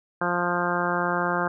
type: harmonic tone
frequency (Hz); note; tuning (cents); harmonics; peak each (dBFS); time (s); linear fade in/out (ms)
175.7; F3; +11; 1 / 2 / 3 / 4 / 5 / 6 / 7 / 8 / 9; -31 / -31 / -31 / -31 / -31 / -31 / -31 / -31 / -31; 0.21-1.48; 5
effects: none